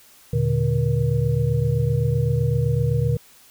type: tone cluster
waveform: sine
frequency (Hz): 78.9 / 118.3 / 146.1 / 475.9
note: D#2 / A#2 / D3 / A#4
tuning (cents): +25 / +26 / -9 / +36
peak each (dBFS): -28 / -20 / -22 / -27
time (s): 0.33-3.17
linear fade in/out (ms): 5
effects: white hiss -51 dBFS RMS until 3.5 s